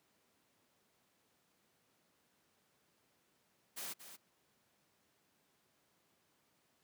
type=noise with echo; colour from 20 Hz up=white; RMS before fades=-44 dBFS; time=3.76-3.94 s; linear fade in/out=20 ms; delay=230 ms; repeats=1; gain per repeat=-10 dB; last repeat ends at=4.17 s; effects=pink hiss -75 dBFS RMS until 6.83 s + high-pass 150 Hz 12 dB/octave